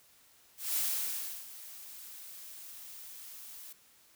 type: noise with ADSR envelope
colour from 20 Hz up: blue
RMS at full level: -31 dBFS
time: 0.57-3.73 s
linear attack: 190 ms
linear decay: 680 ms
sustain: -17 dB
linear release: 7 ms
effects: white hiss -63 dBFS RMS until 4.15 s